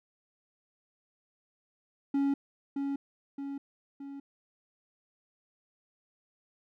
triangle tone with echo, 278.4 Hz, C#4, 8 cents sharp, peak -23 dBFS, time 2.14-2.34 s, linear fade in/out 5 ms, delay 620 ms, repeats 3, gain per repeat -5 dB, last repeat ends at 4.2 s, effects none

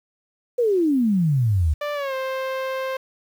sine exponential sweep, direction down, 505 to 71.7 Hz, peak -16 dBFS, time 0.58-1.74 s, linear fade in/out 10 ms
sawtooth tone with pitch glide, 587.3 to 526.3 Hz, D5 to C5, 0 to +10 cents, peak -20 dBFS, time 1.81-2.97 s, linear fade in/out 5 ms, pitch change -190 cents, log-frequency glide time 1.94-2.14 s
effects low-pass 3000 Hz 12 dB/octave + 8-bit

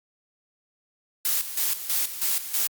blue noise with tremolo, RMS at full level -24 dBFS, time 1.25-2.67 s, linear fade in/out 2 ms, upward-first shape square, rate 3.1 Hz, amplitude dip 70%, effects Opus 48 kbps

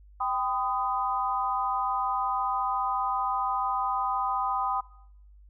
sine chord, G augmented, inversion none, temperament equal with one note detuned, 784 / 1009.7 / 1244.5 Hz, G5 / B5 / D#6, 0 / +38 / 0 cents, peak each -30 dBFS, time 0.2-4.81 s, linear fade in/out 10 ms, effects noise-tail reverb RT60 0.7 s tail -20 dB re dry + added 50 Hz sine -50 dBFS peak until 5.49 s

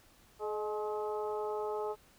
harmonic tone with a mistuned harmonic, 212.3 Hz, G#3, 38 cents sharp, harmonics 2 / 3 / 4 / 5 / 6, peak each -35 / -43 / -40 / -48 / -46 dBFS, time 0.39-1.96 s, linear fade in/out 50 ms, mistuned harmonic 3, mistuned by -47 cents, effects pink hiss -63 dBFS RMS until 2.18 s

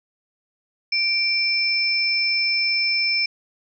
sine tone pair together, 2349 / 5273 Hz, D7 / E8, 0 / 0 cents, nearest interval octave + major second, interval 1400 cents, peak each -21 / -21 dBFS, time 0.92-3.26 s, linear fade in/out 5 ms, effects none

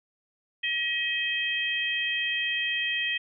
harmonic tone, 636 Hz, D#5, 38 cents sharp, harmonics 3 / 4 / 5, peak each -30 / -30 / -30 dBFS, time 0.63-3.18 s, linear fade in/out 10 ms, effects none

